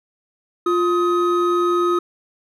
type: tone pair together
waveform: triangle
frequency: 350.7 / 1260.6 Hz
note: F4 / D#6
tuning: +7 / +22 cents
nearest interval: octave + minor seventh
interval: 2215 cents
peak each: -15 / -18 dBFS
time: 0.66-1.99 s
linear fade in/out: 5 ms
effects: none

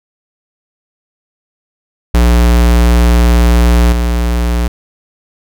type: tone with level steps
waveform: square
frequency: 59.3 Hz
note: A#1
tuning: 30 cents sharp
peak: -6 / -11 dBFS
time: 2.14-4.68 s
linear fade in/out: 5 ms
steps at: 3.92 s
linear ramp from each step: 5 ms
effects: none

